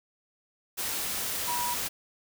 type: tone in noise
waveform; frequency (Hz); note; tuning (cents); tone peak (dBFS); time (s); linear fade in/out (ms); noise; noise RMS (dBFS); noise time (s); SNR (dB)
sine; 968; B5; -35; -30; 1.47-1.75; 20; white; -32; 0.77-1.89; -1
effects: none